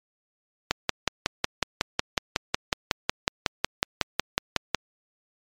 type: click train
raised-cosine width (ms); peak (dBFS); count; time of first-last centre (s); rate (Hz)
0.2; -3; 23; 0.71-4.747; 5.45
effects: MP3 96 kbps